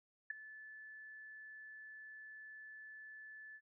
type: tone with ADSR envelope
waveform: sine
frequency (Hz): 1739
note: A6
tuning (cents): -21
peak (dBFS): -34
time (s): 0.3-3.61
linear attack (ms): 6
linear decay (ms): 8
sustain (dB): -17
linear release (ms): 56
effects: none